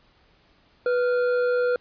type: tone pair together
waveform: triangle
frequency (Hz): 492.5 / 1396.9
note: B4 / F6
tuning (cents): -5 / 0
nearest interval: octave + tritone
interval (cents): 1805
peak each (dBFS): -18 / -28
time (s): 0.86-1.76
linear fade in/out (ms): 2
effects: pink hiss -60 dBFS RMS until 1.8 s + resampled to 11025 Hz